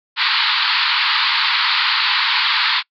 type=band-pass noise; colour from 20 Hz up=white; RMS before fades=-17 dBFS; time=0.16-2.83 s; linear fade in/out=50 ms; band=870 to 4600 Hz; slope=96 dB/octave; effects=noise-tail reverb RT60 0.1 s tail -25 dB re dry